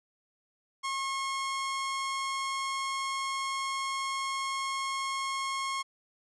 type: tone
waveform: sawtooth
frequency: 1083 Hz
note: C#6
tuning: 41 cents flat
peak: -27 dBFS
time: 0.83-5.83 s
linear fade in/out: 20 ms
effects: resampled to 22050 Hz